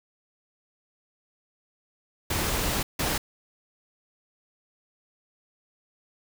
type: noise bursts at uneven times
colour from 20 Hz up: pink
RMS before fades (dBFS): -27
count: 2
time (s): 2.3-2.83 / 2.99-3.18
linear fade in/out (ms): 5
effects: none